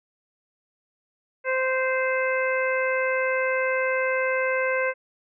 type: harmonic tone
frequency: 520 Hz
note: C5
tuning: 11 cents flat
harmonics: 1 / 2 / 3 / 4 / 5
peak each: -24 / -31 / -28 / -29 / -34 dBFS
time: 1.44-4.94 s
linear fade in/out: 50 ms
effects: none